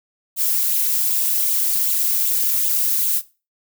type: noise with flanger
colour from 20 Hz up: violet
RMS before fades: -19 dBFS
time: 0.36-3.22 s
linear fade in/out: 50 ms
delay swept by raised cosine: 0.26 to 2.86 ms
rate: 2.6 Hz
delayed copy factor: +0.55
effects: noise-tail reverb RT60 0.3 s tail -18 dB re dry